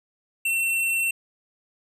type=tone; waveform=square; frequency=2705 Hz; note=E7; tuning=44 cents sharp; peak=-22 dBFS; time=0.45-1.11 s; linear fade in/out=5 ms; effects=resampled to 32000 Hz